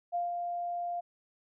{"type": "tone with ADSR envelope", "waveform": "sine", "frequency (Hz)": 698.5, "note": "F5", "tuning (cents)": 0, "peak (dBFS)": -28, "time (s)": [0.12, 1.01], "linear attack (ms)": 30, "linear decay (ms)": 160, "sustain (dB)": -4, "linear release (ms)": 16, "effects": []}